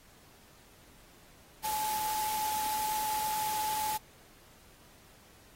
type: tone in noise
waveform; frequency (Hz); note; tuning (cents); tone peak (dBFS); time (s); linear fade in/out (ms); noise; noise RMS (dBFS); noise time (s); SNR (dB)
sine; 860; A5; -40; -31; 1.63-3.98; 20; white; -38; 1.63-3.98; +4
effects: pink hiss -59 dBFS RMS until 5.55 s + AAC 48 kbps